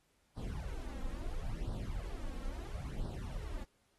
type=noise with flanger; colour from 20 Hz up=brown; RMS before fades=-40 dBFS; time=0.36-3.65 s; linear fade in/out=20 ms; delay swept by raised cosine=0.21 to 3.81 ms; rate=0.74 Hz; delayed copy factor=+1; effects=pink hiss -75 dBFS RMS until 3.98 s + AAC 32 kbps